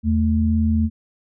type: tone pair together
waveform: sine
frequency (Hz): 81.38 / 220.8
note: E2 / A3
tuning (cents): -22 / +6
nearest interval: octave + perfect fourth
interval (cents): 1728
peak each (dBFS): -18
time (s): 0.03-0.9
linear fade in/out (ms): 50
effects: none